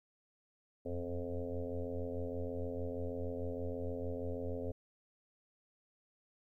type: tone with frequency modulation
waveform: sine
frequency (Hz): 261.6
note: C4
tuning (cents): 0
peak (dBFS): -36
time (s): 0.85-4.72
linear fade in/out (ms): 10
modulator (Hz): 86.4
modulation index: 3.7
effects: 13-bit